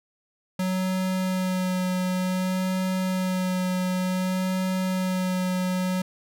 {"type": "tone with vibrato", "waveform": "square", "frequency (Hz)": 185, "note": "F#3", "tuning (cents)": 0, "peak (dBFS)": -24, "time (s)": [0.59, 6.02], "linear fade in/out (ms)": 5, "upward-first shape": "sine", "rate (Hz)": 0.55, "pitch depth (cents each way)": 14, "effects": []}